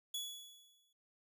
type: tone with exponential decay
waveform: sawtooth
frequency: 3392 Hz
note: G#7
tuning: 36 cents sharp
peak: -35 dBFS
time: 0.14-0.93 s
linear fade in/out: 5 ms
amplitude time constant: 170 ms
effects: none